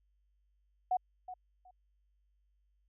sine tone with echo, 736 Hz, F#5, 9 cents flat, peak -27 dBFS, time 0.91-0.97 s, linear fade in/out 5 ms, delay 370 ms, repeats 2, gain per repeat -14 dB, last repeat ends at 1.71 s, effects added 50 Hz sine -70 dBFS peak until 2.88 s

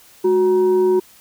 sine tone with frequency modulation, 368.4 Hz, F#4, 7 cents flat, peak -12 dBFS, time 0.24-1 s, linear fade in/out 10 ms, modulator 577 Hz, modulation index 0.36, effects white hiss -48 dBFS RMS until 1.2 s

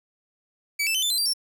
sawtooth tone with pitch steps, 2289 / 2645 / 3055 / 3530 / 4079 / 4712 / 5444 Hz, D7 / E7 / G7 / A7 / C8 / D8 / F8, -45 / +5 / -45 / +5 / -45 / +5 / -45 cents, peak -19 dBFS, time 0.79-1.336 s, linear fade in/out 10 ms, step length 78 ms, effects none

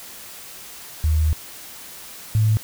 sine tone pair in turn, 77.78 / 108.7 Hz, D#2 / A2, 0 / -21 cents, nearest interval tritone, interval 579 cents, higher second, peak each -15 / -14 dBFS, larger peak second, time 1.04-1.33 / 2.35-2.57 s, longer first, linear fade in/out 0 ms, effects white hiss -39 dBFS RMS until 2.63 s

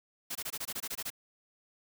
white noise bursts, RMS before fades -37 dBFS, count 11, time 0.3-1.103 s, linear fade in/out 10 ms, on 53 ms, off 22 ms, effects none

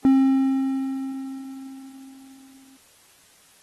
triangle tone with exponential decay, 267.4 Hz, C4, 38 cents sharp, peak -10 dBFS, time 0.05-2.77 s, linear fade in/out 1 ms, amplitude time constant 590 ms, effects white hiss -55 dBFS RMS until 3.62 s + AAC 32 kbps

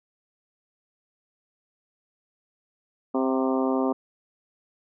harmonic tone with a mistuned harmonic, 131.7 Hz, C3, 12 cents sharp, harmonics 2 / 3 / 4 / 5 / 6 / 7 / 8 / 9, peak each -24 / -28 / -30 / -32 / -34 / -35 / -36 / -37 dBFS, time 3.14-3.93 s, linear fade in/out 10 ms, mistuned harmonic 6, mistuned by -45 cents, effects none

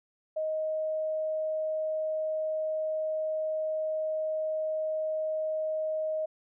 sine tone, 626 Hz, D#5, 10 cents sharp, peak -28 dBFS, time 0.36-6.26 s, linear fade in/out 10 ms, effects none

